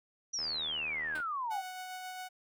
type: exponential sweep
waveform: sine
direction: down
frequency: 5920 to 740 Hz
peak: -33 dBFS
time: 0.33-1.62 s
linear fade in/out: 10 ms
type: click train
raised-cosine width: 0.5 ms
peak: -32 dBFS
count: 64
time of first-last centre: 0.39-1.202 s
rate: 77.6 Hz
type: tone with exponential decay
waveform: 5% pulse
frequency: 307.1 Hz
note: D#4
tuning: 23 cents flat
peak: -30 dBFS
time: 1.15-1.28 s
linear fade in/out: 5 ms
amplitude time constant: 27 ms
type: tone with tremolo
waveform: sawtooth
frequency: 740 Hz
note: F#5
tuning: in tune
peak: -36 dBFS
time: 1.5-2.29 s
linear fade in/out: 20 ms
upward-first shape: sine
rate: 7.4 Hz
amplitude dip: 25%
effects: none